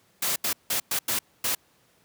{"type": "noise bursts at uneven times", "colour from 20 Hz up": "white", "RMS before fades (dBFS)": -26, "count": 6, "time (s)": [[0.22, 0.36], [0.44, 0.53], [0.7, 0.8], [0.91, 0.99], [1.08, 1.19], [1.44, 1.55]], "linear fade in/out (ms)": 5, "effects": ["pink hiss -63 dBFS RMS until 2.04 s", "high-pass 100 Hz 12 dB/octave"]}